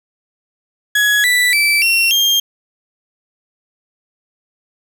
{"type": "tone with pitch steps", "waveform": "35% pulse", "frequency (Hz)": [1679, 1973.7, 2320, 2728, 3206], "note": ["G#6", "B6", "D7", "F7", "G7"], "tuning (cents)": [18, -2, -22, -41, 38], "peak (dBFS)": -9, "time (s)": [0.95, 2.4], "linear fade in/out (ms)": 5, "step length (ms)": 290, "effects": ["7-bit"]}